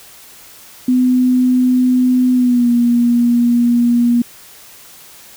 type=tone with pitch glide; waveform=sine; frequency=252.2 to 239 Hz; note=B3 to A#3; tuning=+36 to +43 cents; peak=-9 dBFS; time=0.88-4.22 s; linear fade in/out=5 ms; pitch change=-93 cents; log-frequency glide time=2.33-2.7 s; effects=white hiss -40 dBFS RMS until 5.36 s

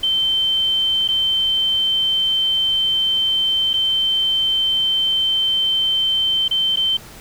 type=tone with dropouts; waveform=sine; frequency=3100 Hz; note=G7; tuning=20 cents flat; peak=-15 dBFS; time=0.03-6.97 s; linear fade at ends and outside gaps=5 ms; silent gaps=1.078-1.086 / 3.733-3.738 / 6.481-6.51 / 6.76-6.77 s; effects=pink hiss -40 dBFS RMS until 7.2 s

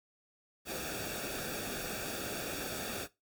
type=noise with comb filter; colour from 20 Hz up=pink; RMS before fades=-39 dBFS; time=0.65-3.08 s; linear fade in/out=50 ms; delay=0.98 ms; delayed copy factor=-0.75; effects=noise-tail reverb RT60 0.2 s tail -17 dB re dry

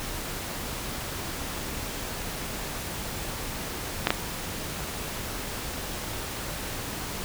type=clicks; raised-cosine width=0.3 ms; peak=-4 dBFS; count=2; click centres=4.071 / 4.105 s; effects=pink hiss -34 dBFS RMS until 7.24 s

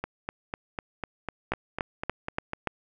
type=two click trains; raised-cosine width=0.5 ms; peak=-16 / -12 dBFS; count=11 / 5; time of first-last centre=0.04-2.534 / 1.52-2.673 s; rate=4.01 / 3.47 Hz; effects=none

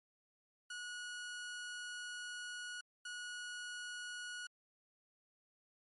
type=tone bursts at uneven times; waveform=sawtooth; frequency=1458 Hz; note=F#6; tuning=26 cents flat; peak=-40 dBFS; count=2; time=0.7-2.81 / 3.05-4.47 s; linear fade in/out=5 ms; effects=MP3 48 kbps

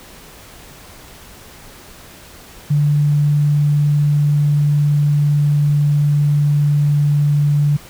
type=tone with pitch glide; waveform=sine; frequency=146.8 to 145.95 Hz; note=D3 to D3; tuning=0 to -10 cents; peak=-11 dBFS; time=2.7-7.77 s; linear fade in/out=10 ms; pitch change=-10 cents; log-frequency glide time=3.04-7.06 s; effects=pink hiss -40 dBFS RMS until 7.89 s

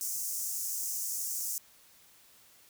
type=high-pass noise; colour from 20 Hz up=pink; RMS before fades=-35 dBFS; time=0.01-1.58 s; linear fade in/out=0 ms; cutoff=5800 Hz; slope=48 dB/octave; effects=white hiss -60 dBFS RMS until 2.69 s

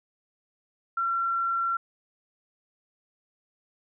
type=tone; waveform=sine; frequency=1362 Hz; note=F6; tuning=44 cents flat; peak=-24 dBFS; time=0.97-1.77 s; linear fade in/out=5 ms; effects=none

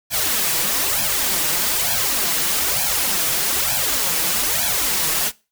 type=noise with flanger; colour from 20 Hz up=white; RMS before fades=-20 dBFS; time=0.1-5.32 s; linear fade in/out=50 ms; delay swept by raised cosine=1.2 to 6.3 ms; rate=1.1 Hz; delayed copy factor=+0.9; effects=noise-tail reverb RT60 0.3 s tail -22 dB re dry

